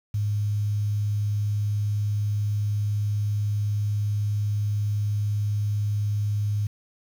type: tone with quantisation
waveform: sine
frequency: 103.83 Hz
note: G#2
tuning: in tune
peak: -22 dBFS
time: 0.14-6.67 s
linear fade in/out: 5 ms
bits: 8
effects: none